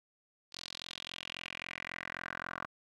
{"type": "tone with band-pass filter sweep", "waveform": "10% pulse", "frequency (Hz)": 43.72, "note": "F1", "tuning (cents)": 3, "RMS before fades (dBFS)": -44, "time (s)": [0.52, 2.66], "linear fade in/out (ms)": 10, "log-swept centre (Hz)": [4600, 1300], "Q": 3.4, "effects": []}